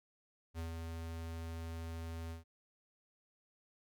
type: tone with ADSR envelope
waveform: square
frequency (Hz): 82.41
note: E2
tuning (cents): 0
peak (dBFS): -39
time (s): 0.54-2.44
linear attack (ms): 49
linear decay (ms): 120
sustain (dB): -3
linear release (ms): 130
effects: none